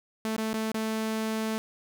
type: tone with dropouts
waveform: sawtooth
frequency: 220 Hz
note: A3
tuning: in tune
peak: -24 dBFS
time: 0.25-1.58 s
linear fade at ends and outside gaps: 0 ms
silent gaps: 0.365-0.38 / 0.532-0.54 / 0.717-0.744 s
effects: none